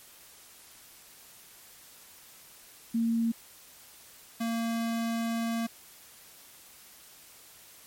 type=tone pair in turn; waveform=sine / square; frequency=229.5 / 229.5 Hz; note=A#3 / A#3; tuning=-27 / -27 cents; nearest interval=unison; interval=0 cents; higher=neither; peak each=-24 / -29 dBFS; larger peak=first; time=2.94-3.32 / 4.4-5.67 s; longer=second; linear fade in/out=10 ms; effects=white hiss -53 dBFS RMS until 7.86 s + MP3 64 kbps